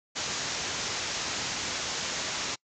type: low-pass noise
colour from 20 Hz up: white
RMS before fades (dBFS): -33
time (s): 0.15-2.56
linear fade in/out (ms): 20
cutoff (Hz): 7200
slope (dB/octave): 96
effects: noise-tail reverb RT60 0.1 s tail -26 dB re dry + high-pass 60 Hz 12 dB/octave